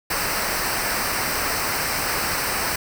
pink noise with comb filter, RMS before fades -24 dBFS, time 0.1-2.76 s, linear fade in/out 5 ms, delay 0.29 ms, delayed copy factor -0.7, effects none

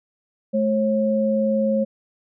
sine tone pair together, 215.2 / 542.3 Hz, A3 / C#5, -38 / -38 cents, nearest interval octave + major third, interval 1600 cents, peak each -20 dBFS, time 0.53-1.85 s, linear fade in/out 20 ms, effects none

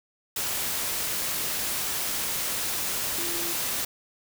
sine tone in noise, 341.7 Hz, F4, 38 cents flat, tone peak -36 dBFS, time 3.18-3.53 s, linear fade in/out 5 ms, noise white, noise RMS -29 dBFS, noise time 0.36-3.85 s, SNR -10 dB, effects none

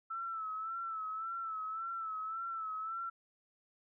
sine tone with vibrato, 1318.5 Hz, E6, in tune, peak -37 dBFS, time 0.1-3.1 s, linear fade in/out 10 ms, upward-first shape sine, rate 1.8 Hz, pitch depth 55 cents each way, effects none

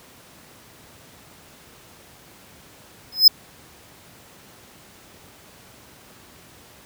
square tone with exponential growth, 5100 Hz, D#8, 42 cents sharp, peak -3 dBFS, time 3.12-3.28 s, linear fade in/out 5 ms, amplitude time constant 33 ms, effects pink hiss -48 dBFS RMS until 6.85 s + high-pass 80 Hz 12 dB/octave

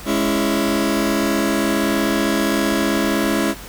sawtooth chord, C# minor, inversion second, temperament just, 207.9 / 277.2 / 332.6 Hz, G#3 / C#4 / E4, +2 / 0 / +16 cents, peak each -17 dBFS, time 0.05-3.55 s, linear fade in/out 50 ms, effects added 50 Hz sine -42 dBFS peak until 3.68 s + pink hiss -36 dBFS RMS until 3.68 s

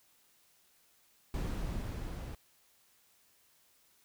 brown noise with level ramp, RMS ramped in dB -35 to -42 dBFS, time 1.34-2.35 s, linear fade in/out 2 ms, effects white hiss -68 dBFS RMS until 4.04 s

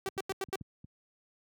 sawtooth tone bursts, 385.6 Hz, G4, 28 cents flat, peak -28 dBFS, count 5, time 0.06-0.557 s, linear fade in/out 0 ms, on 29 ms, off 88 ms
clicks, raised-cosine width 5 ms, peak -33 / -34 / -32 / -34 / -28 / -34 dBFS, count 6, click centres 0.076 / 0.169 / 0.305 / 0.487 / 0.612 / 0.844 s
effects high-pass 100 Hz 12 dB/octave

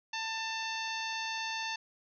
harmonic tone, 892 Hz, A5, 23 cents sharp, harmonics 1 / 2 / 3 / 4 / 5 / 6 / 7, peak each -39 / -40 / -40 / -43 / -43 / -48 / -48 dBFS, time 0.13-1.76 s, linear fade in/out 5 ms, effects none

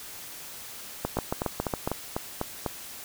two click trains, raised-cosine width 1 ms, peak -12 / -13 dBFS, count 7 / 7, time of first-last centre 1.05-1.875 / 1.17-2.663 s, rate 7.27 / 4.02 Hz, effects white hiss -42 dBFS RMS until 3.04 s

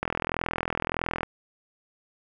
click train, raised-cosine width 0.5 ms, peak -11 dBFS, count 51, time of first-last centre 0.03-1.232 s, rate 41.6 Hz, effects none

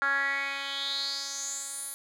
10% pulse tone with band-pass filter sweep, 277.2 Hz, C#4, in tune, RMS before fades -32 dBFS, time 0.02-1.94 s, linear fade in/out 0 ms, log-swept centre 1500 to 11000 Hz, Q 5.7, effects none

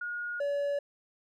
sine / triangle tone pair in turn, 1437 / 570.3 Hz, F6 / C#5, +49 / +49 cents, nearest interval octave + major third, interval 1600 cents, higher first, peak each -33 / -26 dBFS, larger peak second, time 0.01-0.4 / 0.4-0.79 s, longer neither, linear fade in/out 5 ms, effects none

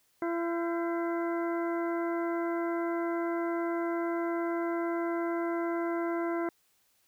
harmonic tone with a mistuned harmonic, 338.6 Hz, E4, 46 cents sharp, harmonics 1 / 2 / 3 / 4 / 5 / 6, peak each -30 / -36 / -40 / -42 / -44 / -46 dBFS, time 0.22-6.49 s, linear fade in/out 2 ms, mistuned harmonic 5, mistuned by -120 cents, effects white hiss -70 dBFS RMS until 7.07 s

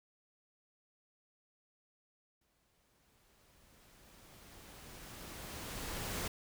pink noise with exponential growth, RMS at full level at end -38 dBFS, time 2.41-6.28 s, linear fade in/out 5 ms, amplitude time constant 840 ms, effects none

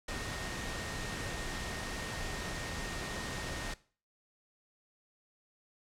sine tone in noise, 1850 Hz, A#6, 14 cents flat, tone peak -46 dBFS, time 0.08-3.74 s, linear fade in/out 5 ms, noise pink, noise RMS -39 dBFS, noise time 0.08-3.74 s, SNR -10 dB, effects noise-tail reverb RT60 0.4 s tail -18 dB re dry + low-pass 8000 Hz 12 dB/octave

